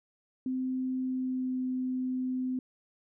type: tone with pitch glide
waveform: sine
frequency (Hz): 258.1 to 255.9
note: C4 to C4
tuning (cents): -23 to -38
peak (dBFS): -29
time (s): 0.46-2.59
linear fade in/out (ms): 2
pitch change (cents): -15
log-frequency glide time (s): 1.02-1.6
effects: none